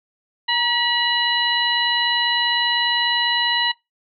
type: tone cluster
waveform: sine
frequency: 944 / 1934 / 2909 / 3985 Hz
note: A#5 / B6 / F#7 / B7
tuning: +22 / -37 / -30 / +15 cents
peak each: -23 dBFS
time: 0.48-3.72 s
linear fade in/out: 10 ms
effects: noise-tail reverb RT60 0.2 s tail -21 dB re dry